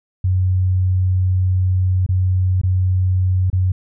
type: tone with dropouts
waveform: sine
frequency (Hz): 92.5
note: F#2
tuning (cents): 0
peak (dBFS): -13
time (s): 0.24-3.72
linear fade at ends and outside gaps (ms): 5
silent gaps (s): 2.064-2.089 / 2.615-2.634 / 3.501-3.529
effects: none